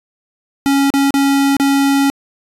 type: tone with dropouts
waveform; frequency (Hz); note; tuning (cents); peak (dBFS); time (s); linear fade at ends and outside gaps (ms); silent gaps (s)
square; 277.2; C#4; 0; -11; 0.66-2.1; 0; 0.903-0.939 / 1.106-1.141 / 1.567-1.599
effects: resampled to 32000 Hz